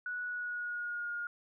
sine tone with pitch glide, 1470 to 1424.9 Hz, F#6 to F6, -12 to +34 cents, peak -35 dBFS, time 0.06-1.27 s, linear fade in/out 2 ms, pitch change -54 cents, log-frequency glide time 0.24-1.11 s, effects none

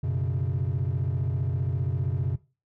triangle chord, F# suspended fourth, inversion none, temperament equal, 92.5 / 123.47 / 138.59 Hz, F#2 / B2 / C#3, 0 / 0 / 0 cents, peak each -26 dBFS, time 0.03-2.36 s, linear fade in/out 10 ms, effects noise-tail reverb RT60 0.3 s tail -19 dB re dry + tanh soft clip ceiling -18 dBFS

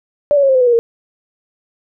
sine tone with pitch steps, 583 / 564.1 / 545.8 / 528.2 / 511.1 / 494.5 / 478.5 / 463 Hz, D5 / C#5 / C#5 / C5 / C5 / B4 / A#4 / A#4, -13 / +30 / -27 / +16 / -41 / +2 / +45 / -12 cents, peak -8 dBFS, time 0.31-0.79 s, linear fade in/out 0 ms, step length 60 ms, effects none

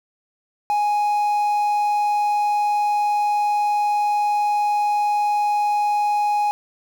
triangle tone with quantisation, 830.6 Hz, G#5, in tune, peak -15 dBFS, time 0.7-6.51 s, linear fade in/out 0 ms, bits 7, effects none

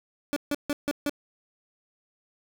30% pulse tone bursts, 289.7 Hz, D4, 24 cents flat, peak -22 dBFS, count 5, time 0.33-1.095 s, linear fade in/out 0 ms, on 33 ms, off 150 ms, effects none

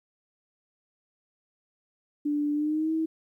sine tone with pitch glide, 293.7 to 320.3 Hz, D4 to E4, 0 to -50 cents, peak -24 dBFS, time 2.25-3.06 s, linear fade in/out 10 ms, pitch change +150 cents, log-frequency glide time 2.53-2.92 s, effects 11-bit

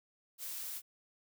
blue noise, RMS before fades -42 dBFS, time 0.38-0.82 s, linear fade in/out 50 ms, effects none

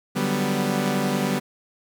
sawtooth chord, G major seventh, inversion second, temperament equal, 146.83 / 185 / 196 / 246.9 Hz, D3 / F#3 / G3 / B3, 0 / 0 / 0 / 0 cents, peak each -25 / -26 / -21 / -22 dBFS, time 0.15-1.4 s, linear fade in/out 20 ms, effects 9-bit

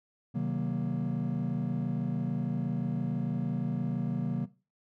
triangle chord, C half-diminished seventh, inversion none, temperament just, 130.81 / 156.98 / 188.37 / 235.5 Hz, C3 / Eb3 / Gb3 / Bb3, 0 / +16 / +31 / +18 cents, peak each -32 dBFS, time 0.34-4.46 s, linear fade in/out 20 ms, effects noise-tail reverb RT60 0.3 s tail -17 dB re dry + tanh soft clip ceiling -20 dBFS

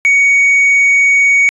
triangle tone with tanh clipping, 2239 Hz, C#7, 17 cents sharp, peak -7 dBFS, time 0.05-1.49 s, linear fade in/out 0 ms, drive 7 dB, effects resampled to 22050 Hz

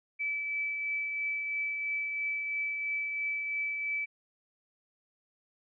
sine tone with tremolo, 2307 Hz, D7, 31 cents flat, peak -29 dBFS, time 0.19-4.06 s, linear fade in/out 20 ms, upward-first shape triangle, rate 3 Hz, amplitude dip 35%, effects none

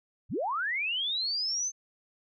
sine linear sweep, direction up, 55 to 6320 Hz, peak -28 dBFS, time 0.29-1.72 s, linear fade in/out 50 ms, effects none

